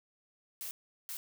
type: noise bursts at uneven times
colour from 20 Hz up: blue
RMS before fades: -41 dBFS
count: 2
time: 0.61-0.71 / 1.09-1.17 s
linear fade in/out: 0 ms
effects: none